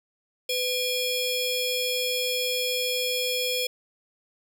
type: ring-modulated tone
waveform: 25% pulse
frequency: 1913 Hz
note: A#6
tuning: 44 cents sharp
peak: -18 dBFS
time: 0.49-3.67 s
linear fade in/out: 5 ms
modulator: 1410 Hz
effects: none